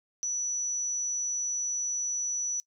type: tone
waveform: sine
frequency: 5920 Hz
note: F#8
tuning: in tune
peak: -28 dBFS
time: 0.23-2.6 s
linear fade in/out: 0 ms
effects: noise-tail reverb RT60 0.1 s tail -22 dB re dry